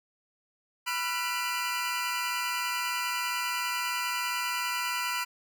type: tone cluster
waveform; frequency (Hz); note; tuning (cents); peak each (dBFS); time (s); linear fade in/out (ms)
25% pulse; 986 / 1359 / 1474 / 2389; B5 / F6 / F#6 / D7; -3 / -48 / -7 / +29; -29 / -31 / -35 / -31; 0.86-5.25; 20
effects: none